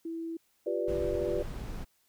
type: tone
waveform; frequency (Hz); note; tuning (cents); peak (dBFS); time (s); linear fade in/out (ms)
sine; 329.7; E4; 0; -34; 0.05-0.37; 5
type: chord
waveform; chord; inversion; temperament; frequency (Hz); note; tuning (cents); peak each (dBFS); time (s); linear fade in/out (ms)
sine; G dominant seventh; third; equal; 349.2 / 392 / 493.9 / 587.3; F4 / G4 / B4 / D5; 0 / 0 / 0 / 0; -34; 0.66-1.43; 10
type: noise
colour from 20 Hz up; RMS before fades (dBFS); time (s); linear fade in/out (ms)
brown; -38; 0.87-1.85; 20
effects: white hiss -71 dBFS RMS until 2.08 s